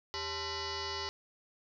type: tone with frequency modulation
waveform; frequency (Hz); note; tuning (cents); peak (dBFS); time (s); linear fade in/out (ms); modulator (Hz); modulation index
sine; 1993; B6; +15; -35; 0.14-1.09; 0; 478; 6.8
effects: none